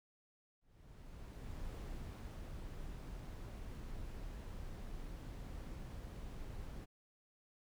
brown noise with ADSR envelope, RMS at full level -45 dBFS, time 0.61-6.86 s, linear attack 1100 ms, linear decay 750 ms, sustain -2 dB, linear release 26 ms, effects none

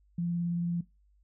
sine tone with vibrato, 172.2 Hz, F3, 24 cents flat, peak -28 dBFS, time 0.18-0.81 s, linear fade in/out 5 ms, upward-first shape triangle, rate 18 Hz, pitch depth 14 cents each way, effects noise-tail reverb RT60 0.2 s tail -18 dB re dry + added 50 Hz sine -62 dBFS peak until 1.23 s

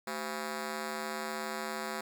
10% pulse ring-modulated tone, 300.8 Hz, D4, 42 cents sharp, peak -24 dBFS, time 0.07-2.01 s, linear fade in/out 5 ms, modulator 82 Hz, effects none

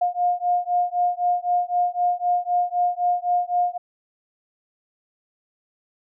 sine beating tone pair, 709 / 712.9 Hz, F5 / F5, +26 / +35 cents, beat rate 3.9 Hz, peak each -22 / -22 dBFS, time 0.01-3.78 s, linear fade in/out 10 ms, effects none

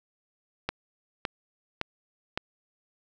click train, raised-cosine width 0.3 ms, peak -12 dBFS, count 4, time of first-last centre 0.69-2.375 s, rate 1.78 Hz, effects none

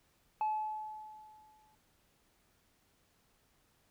sine tone with exponential decay, 860 Hz, A5, 40 cents flat, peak -27 dBFS, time 0.41-1.75 s, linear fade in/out 1 ms, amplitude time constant 290 ms, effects tanh soft clip ceiling -28 dBFS + pink hiss -72 dBFS RMS until 3.9 s

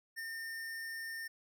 square tone with ADSR envelope, 1814 Hz, A#6, 48 cents flat, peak -39 dBFS, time 0.16-1.28 s, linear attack 28 ms, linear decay 20 ms, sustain -2 dB, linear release 11 ms, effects none

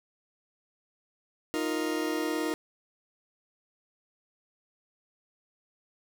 40% pulse chord, Eb suspended second, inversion none, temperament just, 311.1 / 350 / 466.7 Hz, Eb4 / F4 / Bb4, 0 / +4 / +2 cents, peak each -30 / -33 / -34 dBFS, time 1.54-2.54 s, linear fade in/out 0 ms, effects none

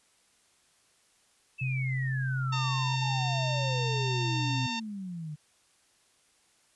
sine exponential sweep, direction down, 2671 to 146.83 Hz, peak -35 dBFS, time 1.58-5.36 s, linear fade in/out 20 ms
sine tone with pitch glide, 130.81 to 125.41 Hz, C3 to B2, 0 to +27 cents, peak -28 dBFS, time 1.61-4.67 s, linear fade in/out 10 ms, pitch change -73 cents, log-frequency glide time 3.4-4.26 s
harmonic tone, 907 Hz, A#5, 48 cents flat, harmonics 1 / 2 / 3 / 4 / 5 / 6 / 7 / 8, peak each -36 / -43 / -37 / -38 / -42 / -44 / -49 / -51 dBFS, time 2.52-4.8 s, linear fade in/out 10 ms
effects white hiss -66 dBFS RMS until 6.75 s + resampled to 24000 Hz

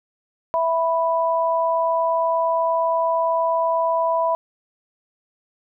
sine tone pair together, 659.3 / 987.8 Hz, E5 / B5, 0 / 0 cents, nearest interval perfect fifth, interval 700 cents, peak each -20 dBFS, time 0.54-4.35 s, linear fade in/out 0 ms, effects none

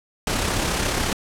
pink noise with amplitude modulation, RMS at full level -21 dBFS, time 0.27-1.13 s, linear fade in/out 2 ms, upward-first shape sine, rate 34.3 Hz, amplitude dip 40%, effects low-pass 10000 Hz 12 dB/octave

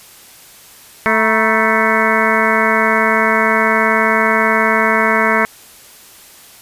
harmonic tone with a mistuned harmonic, 220.3 Hz, A3, 2 cents sharp, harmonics 1 / 2 / 3 / 4 / 5 / 6 / 7 / 8 / 9 / 10, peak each -20 / -20 / -20 / -20 / -20 / -20 / -20 / -20 / -20 / -20 dBFS, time 1.06-5.45 s, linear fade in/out 0 ms, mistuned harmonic 4, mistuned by +120 cents, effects white hiss -41 dBFS RMS until 6.61 s + resampled to 32000 Hz

